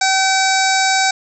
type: harmonic tone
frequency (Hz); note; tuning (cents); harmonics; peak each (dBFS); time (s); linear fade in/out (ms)
766; G5; -40; 1 / 2 / 3 / 5 / 6 / 7 / 8 / 9 / 10; -16 / -19 / -21 / -23 / -24 / -24 / -25 / -26 / -26; 0.01-1.11; 5
effects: none